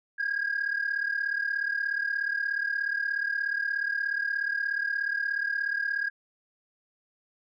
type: tone pair together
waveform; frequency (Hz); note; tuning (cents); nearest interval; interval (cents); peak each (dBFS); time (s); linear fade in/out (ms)
sine; 1613.2 / 1650; G6 / G#6; +49 / -12; unison; 39; -28; 0.18-6.1; 20
effects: tanh soft clip ceiling -22 dBFS